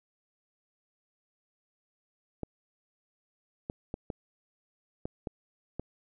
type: clicks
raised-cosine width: 2 ms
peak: -21 dBFS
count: 7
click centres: 2.433 / 3.699 / 3.941 / 4.102 / 5.055 / 5.272 / 5.796 s
effects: none